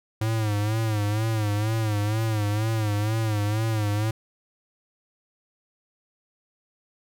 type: tone with vibrato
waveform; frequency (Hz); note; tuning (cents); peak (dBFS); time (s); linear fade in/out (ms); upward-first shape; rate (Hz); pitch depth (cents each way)
square; 107.5; A2; -40; -23; 0.21-4.11; 5; sine; 2.1; 80
effects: none